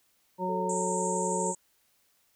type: harmonic tone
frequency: 183.8 Hz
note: F#3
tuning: 11 cents flat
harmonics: 1 / 2 / 3 / 5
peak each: -34 / -35 / -35 / -31 dBFS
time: 0.38-1.55 s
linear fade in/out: 50 ms
type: tone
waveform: sine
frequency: 440 Hz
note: A4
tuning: in tune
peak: -34 dBFS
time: 0.48-1.52 s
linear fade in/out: 20 ms
type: band-pass noise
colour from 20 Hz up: white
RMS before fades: -37 dBFS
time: 0.69-1.55 s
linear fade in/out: 5 ms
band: 6900 to 8300 Hz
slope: 96 dB/octave
effects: white hiss -69 dBFS RMS until 2.35 s